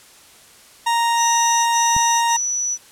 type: tone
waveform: 40% pulse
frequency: 932.3 Hz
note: A#5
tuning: in tune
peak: -15 dBFS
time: 0.86-2.37 s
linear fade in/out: 10 ms
type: tone bursts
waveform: sine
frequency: 5920 Hz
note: F#8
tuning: in tune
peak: -19 dBFS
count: 3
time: 1.16-2.78 s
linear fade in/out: 50 ms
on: 510 ms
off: 45 ms
type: click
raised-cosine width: 5 ms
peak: -16 dBFS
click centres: 1.965 s
effects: white hiss -47 dBFS RMS until 2.91 s + low-pass 11000 Hz 12 dB/octave